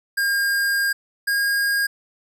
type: tone pair in turn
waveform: square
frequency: 1613 / 1626.1 Hz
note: G6 / G#6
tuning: +49 / -37 cents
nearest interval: unison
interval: 14 cents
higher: second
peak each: -19 dBFS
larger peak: neither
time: 0.17-0.93 / 1.27-1.87 s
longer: first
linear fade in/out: 10 ms
effects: none